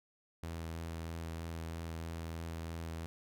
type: tone with vibrato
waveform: sawtooth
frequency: 82.41 Hz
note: E2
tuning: in tune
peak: -36 dBFS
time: 0.43-3.06 s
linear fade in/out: 0 ms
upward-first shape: sine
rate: 3.1 Hz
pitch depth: 13 cents each way
effects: none